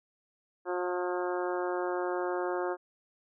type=harmonic tone with a mistuned harmonic; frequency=179.4 Hz; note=F3; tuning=47 cents sharp; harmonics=2 / 3 / 4 / 5 / 6 / 7 / 8 / 9; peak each=-32 / -36 / -38 / -40 / -42 / -43 / -44 / -45 dBFS; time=0.65-2.77 s; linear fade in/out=50 ms; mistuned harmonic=8; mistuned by=-26 cents; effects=none